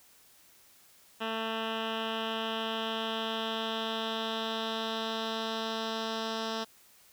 10% pulse tone with low-pass filter sweep, 223.3 Hz, A3, 26 cents sharp, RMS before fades -34 dBFS, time 1.2-6.65 s, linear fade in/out 20 ms, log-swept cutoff 2700 to 4600 Hz, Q 3.4, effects white hiss -60 dBFS RMS until 7.12 s

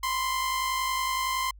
sawtooth tone pair together, 995.7 / 1046.5 Hz, B5 / C6, +14 / 0 cents, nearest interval minor second, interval 86 cents, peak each -31 / -23 dBFS, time 0.03-1.51 s, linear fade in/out 5 ms, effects added 50 Hz sine -46 dBFS peak until 1.59 s

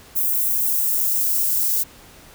violet noise with high-pass filter sweep, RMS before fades -20 dBFS, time 0.15-1.84 s, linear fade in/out 20 ms, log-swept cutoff 9300 to 4500 Hz, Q 0.77, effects pink hiss -46 dBFS RMS until 2.34 s

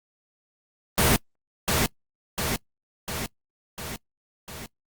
pink noise with echo, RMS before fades -19 dBFS, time 0.98-1.16 s, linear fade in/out 0 ms, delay 700 ms, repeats 5, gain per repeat -4 dB, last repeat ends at 4.66 s, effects noise-tail reverb RT60 0.1 s tail -25 dB re dry + Opus 24 kbps

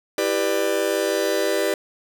45% pulse chord, E minor seventh, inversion none, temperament just, 329.6 / 395.6 / 494.4 / 593.3 Hz, E4 / G4 / B4 / D5, 0 / +16 / +2 / +18 cents, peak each -28 / -24 / -26 / -24 dBFS, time 0.18-1.74 s, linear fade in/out 2 ms, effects none

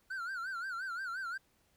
triangle tone with vibrato, 1461 Hz, F#6, 22 cents flat, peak -35 dBFS, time 0.1-1.38 s, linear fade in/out 10 ms, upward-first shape sine, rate 5.7 Hz, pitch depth 140 cents each way, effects pink hiss -72 dBFS RMS until 1.76 s

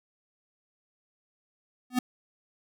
square tone with exponential growth, 250 Hz, B3, 21 cents sharp, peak -20 dBFS, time 1.9-1.99 s, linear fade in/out 5 ms, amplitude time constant 19 ms, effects none

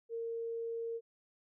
sine tone, 460 Hz, A#4, 23 cents flat, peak -36 dBFS, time 0.09-1.01 s, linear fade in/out 50 ms, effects none

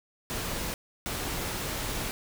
pink noise bursts at uneven times, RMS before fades -33 dBFS, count 2, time 0.3-0.74 / 1.06-2.11 s, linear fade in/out 0 ms, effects none

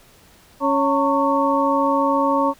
harmonic tone with a mistuned harmonic, 277.2 Hz, C#4, in tune, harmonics 1 / 2 / 3 / 4, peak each -21 / -21 / -21 / -21 dBFS, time 0.6-2.54 s, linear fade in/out 50 ms, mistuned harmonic 3, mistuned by +150 cents, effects pink hiss -51 dBFS RMS until 2.59 s

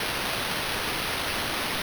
violet noise with sample-and-hold, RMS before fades -29 dBFS, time 0-1.82 s, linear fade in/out 2 ms, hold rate 7350 Hz, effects none

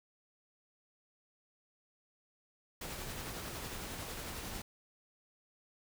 pink noise with tremolo, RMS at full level -42 dBFS, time 2.81-4.62 s, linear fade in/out 5 ms, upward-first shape sine, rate 11 Hz, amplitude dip 25%, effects none

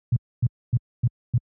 sine tone bursts, 119.7 Hz, A#2, 46 cents sharp, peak -15 dBFS, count 5, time 0.12-1.38 s, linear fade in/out 5 ms, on 44 ms, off 260 ms, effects high-pass 60 Hz 12 dB/octave

